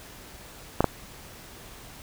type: clicks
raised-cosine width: 1 ms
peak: -5 dBFS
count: 2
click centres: 0.806 / 0.843 s
effects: pink hiss -46 dBFS RMS until 2.02 s